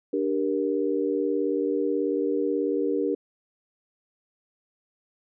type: chord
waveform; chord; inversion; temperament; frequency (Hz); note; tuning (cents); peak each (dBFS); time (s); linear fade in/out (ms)
sine; G minor; second; just; 294 / 392 / 470.4; D4 / G4 / Bb4; +2 / 0 / +16; -27; 0.13-3.15; 5
effects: none